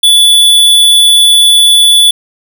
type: tone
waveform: square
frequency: 3452 Hz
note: A7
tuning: 34 cents flat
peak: -3 dBFS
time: 0.03-2.11 s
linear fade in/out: 5 ms
effects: none